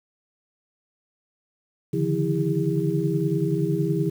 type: tone cluster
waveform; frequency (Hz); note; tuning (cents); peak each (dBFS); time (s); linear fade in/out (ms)
sine; 142.2 / 152.8 / 171.5 / 327.4 / 403.7; C#3 / D#3 / F3 / E4 / G#4; +45 / -31 / -31 / -12 / -49; -27; 1.93-4.1; 10
effects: 8-bit